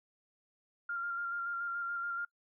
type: tone with vibrato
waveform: sine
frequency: 1392 Hz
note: F6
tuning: 6 cents flat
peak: -34 dBFS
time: 0.89-2.25 s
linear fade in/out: 5 ms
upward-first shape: square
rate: 7 Hz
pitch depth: 17 cents each way
effects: noise-tail reverb RT60 0.1 s tail -25 dB re dry